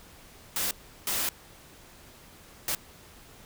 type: noise bursts at uneven times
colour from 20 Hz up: white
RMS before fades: -29 dBFS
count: 3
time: 0.56-0.71 / 1.07-1.29 / 2.68-2.75 s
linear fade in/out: 2 ms
effects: pink hiss -52 dBFS RMS until 3.45 s